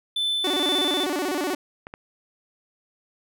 triangle tone with tremolo, 3520 Hz, A7, in tune, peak -20 dBFS, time 0.16-1.05 s, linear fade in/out 5 ms, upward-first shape sine, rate 2.1 Hz, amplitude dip 30%
sawtooth tone with vibrato, 329.6 Hz, E4, in tune, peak -20 dBFS, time 0.44-1.55 s, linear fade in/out 5 ms, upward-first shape square, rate 16 Hz, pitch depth 210 cents each way
clicks, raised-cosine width 0.5 ms, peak -22 dBFS, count 2, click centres 1.869 / 1.939 s
effects none

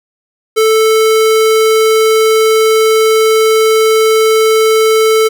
square tone, 440 Hz, A4, in tune, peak -7 dBFS, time 0.56-5.29 s, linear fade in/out 20 ms, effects none

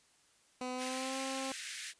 15% pulse tone with pitch glide, 252.6 to 266.4 Hz, B3 to C4, +39 to +31 cents, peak -31 dBFS, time 0.61-1.52 s, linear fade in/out 2 ms, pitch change +92 cents, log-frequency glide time 0.73-1.18 s
pink high-pass noise, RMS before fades -43 dBFS, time 0.77-1.94 s, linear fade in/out 50 ms, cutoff 1600 Hz, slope 48 dB/octave
effects white hiss -68 dBFS RMS until 1.99 s + resampled to 22050 Hz

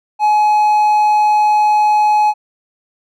triangle tone, 845 Hz, G#5, 30 cents sharp, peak -7 dBFS, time 0.19-2.34 s, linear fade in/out 50 ms, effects none

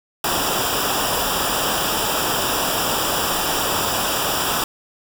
pink noise with comb filter, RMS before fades -21 dBFS, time 0.24-4.64 s, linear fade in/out 2 ms, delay 0.47 ms, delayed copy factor -0.8, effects none

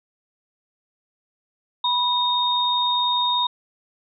sine tone pair together, 982 / 3705 Hz, B5 / A#7, -10 / -11 cents, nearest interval octave + major seventh, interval 2299 cents, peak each -21 dBFS, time 1.84-3.47 s, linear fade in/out 5 ms, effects none

